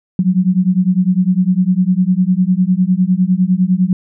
sine beating tone pair, 178.9 / 188.8 Hz, F3 / F#3, +42 / +35 cents, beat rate 9.9 Hz, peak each -13 dBFS, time 0.19-3.93 s, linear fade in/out 2 ms, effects none

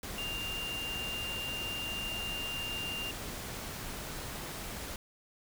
sine tone in noise, 2794 Hz, F7, in tune, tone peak -36 dBFS, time 0.18-3.11 s, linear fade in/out 2 ms, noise pink, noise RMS -41 dBFS, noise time 0.03-4.96 s, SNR +2 dB, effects none

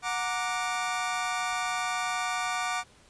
25% pulse chord, Gb augmented, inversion none, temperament equal with one note detuned, 733.2 / 932.3 / 1174.7 Hz, Gb5 / Bb5 / D6, -16 / 0 / 0 cents, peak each -28 / -33 / -28 dBFS, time 0.02-2.84 s, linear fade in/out 50 ms, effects pink hiss -58 dBFS RMS until 3.09 s + resampled to 22050 Hz

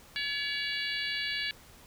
harmonic tone, 568 Hz, C#5, 42 cents sharp, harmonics 3 / 4 / 5 / 6 / 7 / 8, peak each -36 / -37 / -38 / -39 / -39 / -40 dBFS, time 0.16-1.51 s, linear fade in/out 0 ms, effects pink hiss -55 dBFS RMS until 1.86 s

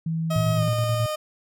sine tone, 162.6 Hz, E3, 23 cents flat, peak -23 dBFS, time 0.06-0.69 s, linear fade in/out 5 ms
30% pulse tone with pitch glide, 635 to 613 Hz, D#5 to D#5, +35 to -26 cents, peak -23 dBFS, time 0.3-1.16 s, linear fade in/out 10 ms, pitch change -61 cents, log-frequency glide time 0.55-0.63 s
sine tone with tremolo, 113.5 Hz, A#2, 46 cents flat, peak -20 dBFS, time 0.36-1.06 s, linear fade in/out 0 ms, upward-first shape square, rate 9.4 Hz, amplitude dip 40%
effects none

